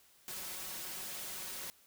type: noise with comb filter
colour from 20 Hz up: white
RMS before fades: -43 dBFS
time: 0.28-1.7 s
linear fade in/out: 0 ms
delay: 5.4 ms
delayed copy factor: +0.55
effects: white hiss -65 dBFS RMS until 1.86 s